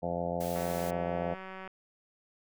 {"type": "harmonic tone", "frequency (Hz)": 86.6, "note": "F2", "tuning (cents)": -14, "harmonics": [1, 2, 3, 4, 5, 6, 7, 8, 9, 10], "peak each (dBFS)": [-44, -37, -43, -46, -43, -36, -38, -37, -45, -45], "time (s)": [0.02, 1.35], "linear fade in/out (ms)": 20}
{"type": "high-pass noise", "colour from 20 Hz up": "white", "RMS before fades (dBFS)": -45, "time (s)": [0.4, 0.91], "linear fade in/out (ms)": 10, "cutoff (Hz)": 160, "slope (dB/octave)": 12}
{"type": "click train", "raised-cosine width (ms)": 0.5, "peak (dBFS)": -29, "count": 212, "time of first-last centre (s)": [0.56, 1.676], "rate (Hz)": 189}
{"effects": []}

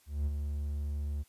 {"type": "tone with ADSR envelope", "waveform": "triangle", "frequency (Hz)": 72.8, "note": "D2", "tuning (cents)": -15, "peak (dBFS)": -25, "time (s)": [0.06, 1.24], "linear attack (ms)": 200, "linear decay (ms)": 36, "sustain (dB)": -5, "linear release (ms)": 29, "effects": ["white hiss -66 dBFS RMS until 1.28 s", "resampled to 32000 Hz"]}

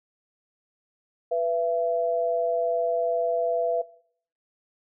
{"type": "tone pair together", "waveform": "sine", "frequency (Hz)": [494.4, 672], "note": ["B4", "E5"], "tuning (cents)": [2, 33], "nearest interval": "perfect fourth", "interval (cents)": 531, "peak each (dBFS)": -25, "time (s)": [1.31, 3.82], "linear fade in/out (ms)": 10, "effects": ["noise-tail reverb RT60 0.6 s tail -20 dB re dry"]}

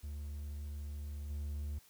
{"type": "tone with level steps", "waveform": "triangle", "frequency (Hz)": 73.2, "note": "D2", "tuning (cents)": -5, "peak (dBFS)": [-38, -35], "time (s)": [0.03, 1.79], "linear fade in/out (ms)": 10, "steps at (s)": 1.3, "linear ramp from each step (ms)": 2, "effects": ["white hiss -64 dBFS RMS until 1.89 s"]}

